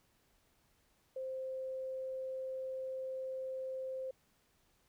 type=tone; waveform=sine; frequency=523.3 Hz; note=C5; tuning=in tune; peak=-38 dBFS; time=1.16-4.11 s; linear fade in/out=5 ms; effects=pink hiss -73 dBFS RMS until 4.88 s